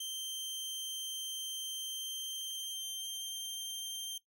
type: tone with pitch glide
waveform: sawtooth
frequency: 3136 to 3156 Hz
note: G7 to G7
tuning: 0 to +11 cents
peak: -35 dBFS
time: 0-4.18 s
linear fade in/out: 5 ms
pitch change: +11 cents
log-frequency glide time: 1.73-3.38 s
effects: noise-tail reverb RT60 0.1 s tail -17 dB re dry